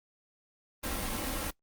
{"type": "noise with comb filter", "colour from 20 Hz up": "pink", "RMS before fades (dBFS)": -34, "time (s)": [0.83, 1.51], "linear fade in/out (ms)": 10, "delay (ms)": 3.7, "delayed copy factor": 0.6, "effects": ["noise-tail reverb RT60 0.1 s tail -23 dB re dry", "Opus 32 kbps"]}